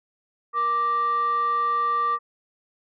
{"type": "tone with frequency modulation", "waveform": "sine", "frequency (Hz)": 1174.7, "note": "D6", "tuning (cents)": 0, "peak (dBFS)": -19, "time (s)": [0.53, 2.19], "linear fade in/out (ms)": 50, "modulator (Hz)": 701, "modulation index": 0.3, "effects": ["tanh soft clip ceiling -16 dBFS"]}